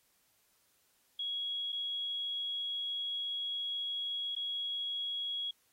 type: tone with dropouts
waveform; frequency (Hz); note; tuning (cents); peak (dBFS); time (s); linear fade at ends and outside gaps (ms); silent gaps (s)
sine; 3322; G#7; 0; -34; 1.19-5.51; 5; 1.722-1.726 / 4.352-4.363
effects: white hiss -72 dBFS RMS until 5.72 s + AAC 48 kbps